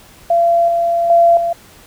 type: tone with level steps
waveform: sine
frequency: 682 Hz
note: F5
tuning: 41 cents flat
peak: -9 / -12 / -6 / -14 dBFS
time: 0.3-1.53 s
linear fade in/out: 5 ms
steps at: 0.68 / 1.1 / 1.37 s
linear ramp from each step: 2 ms
effects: pink hiss -43 dBFS RMS until 1.86 s